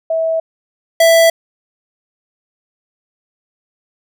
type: tone pair in turn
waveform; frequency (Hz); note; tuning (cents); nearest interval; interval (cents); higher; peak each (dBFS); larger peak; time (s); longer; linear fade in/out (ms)
sine / square; 650 / 661.4; E5 / E5; -24 / +6; unison; 30; second; -13 / -7; second; 0.1-0.4 / 1-1.3; neither; 5
effects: none